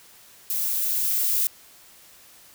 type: noise with level ramp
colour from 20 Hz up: violet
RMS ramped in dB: -26 to -22 dBFS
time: 0.5-1.47 s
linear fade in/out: 0 ms
effects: white hiss -51 dBFS RMS until 2.54 s